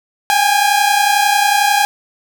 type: tone pair together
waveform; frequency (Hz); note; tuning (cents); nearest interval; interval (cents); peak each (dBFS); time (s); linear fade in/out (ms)
sawtooth; 799.5 / 830.6; G5 / G#5; +34 / 0; minor second; 66; -10; 0.3-1.85; 0
effects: none